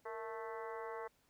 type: harmonic tone with a mistuned harmonic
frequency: 220 Hz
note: A3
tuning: in tune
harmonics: 2 / 3 / 4 / 5 / 6 / 7 / 8 / 9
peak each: -45 / -51 / -49 / -50 / -55 / -57 / -59 / -56 dBFS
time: 0.05-1.08 s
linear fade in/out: 10 ms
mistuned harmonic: 2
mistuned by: +75 cents
effects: pink hiss -74 dBFS RMS until 1.29 s